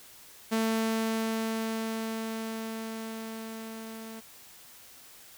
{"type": "tone with level ramp", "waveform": "sawtooth", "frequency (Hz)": 223.2, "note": "A3", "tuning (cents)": 25, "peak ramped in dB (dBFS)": [-21, -37], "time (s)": [0.51, 4.21], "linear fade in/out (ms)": 20, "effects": ["white hiss -52 dBFS RMS until 5.37 s"]}